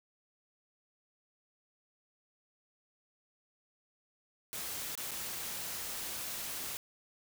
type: noise with dropouts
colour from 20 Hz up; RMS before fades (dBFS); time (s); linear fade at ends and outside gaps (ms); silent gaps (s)
white; -40; 4.53-6.77; 0; 4.953-4.976 / 5.109-5.116
effects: none